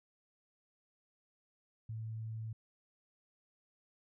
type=tone; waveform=sine; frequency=111.1 Hz; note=A2; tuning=17 cents sharp; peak=-39 dBFS; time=1.89-2.53 s; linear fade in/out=5 ms; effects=none